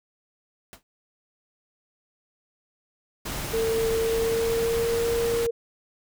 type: noise with exponential decay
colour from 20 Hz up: pink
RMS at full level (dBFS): -39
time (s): 0.73-0.83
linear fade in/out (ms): 0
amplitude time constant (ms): 21
type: noise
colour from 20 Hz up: pink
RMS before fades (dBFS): -32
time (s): 3.25-5.47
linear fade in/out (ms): 10
type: tone with pitch glide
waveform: sine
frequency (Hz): 451.1 to 465.4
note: A4 to A#4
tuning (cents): +43 to -3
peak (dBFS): -22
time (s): 3.53-5.51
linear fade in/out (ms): 10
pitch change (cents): +54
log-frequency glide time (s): 3.9-5.07
effects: none